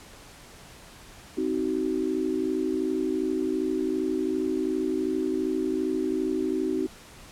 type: chord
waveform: sine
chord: C diminished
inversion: none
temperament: just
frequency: 261.6 / 314 / 376.7 Hz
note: C4 / Eb4 / Gb4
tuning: 0 / +16 / +31 cents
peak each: -30 / -28 / -28 dBFS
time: 1.37-6.87 s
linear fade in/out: 10 ms
effects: pink hiss -48 dBFS RMS until 7.31 s + low-pass 11000 Hz 12 dB/octave